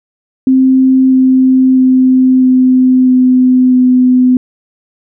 sine tone with pitch steps, 261.6 / 259.8 / 258 / 256.2 / 254.4 / 252.7 Hz, C4 / C4 / C4 / C4 / C4 / B3, 0 / -12 / -24 / -36 / -48 / +40 cents, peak -4 dBFS, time 0.47-4.37 s, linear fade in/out 2 ms, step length 650 ms, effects none

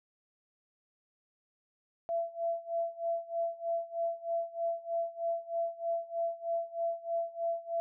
sine tone with tremolo, 673 Hz, E5, 36 cents sharp, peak -28 dBFS, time 2.09-7.8 s, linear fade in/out 0 ms, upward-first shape sine, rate 3.2 Hz, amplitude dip 90%, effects none

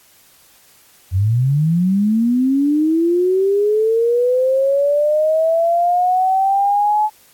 sine linear sweep, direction up, 87.31 to 860 Hz, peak -12 dBFS, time 1.11-7.1 s, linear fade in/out 50 ms, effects white hiss -50 dBFS RMS until 7.33 s + AAC 64 kbps

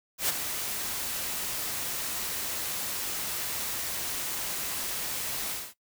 white noise with ADSR envelope, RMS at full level -25 dBFS, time 0.18-5.74 s, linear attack 110 ms, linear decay 21 ms, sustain -8 dB, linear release 220 ms, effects noise-tail reverb RT60 0.1 s tail -17 dB re dry

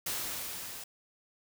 white noise with level ramp, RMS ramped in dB -34 to -44 dBFS, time 0.06-0.84 s, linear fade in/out 5 ms, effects none

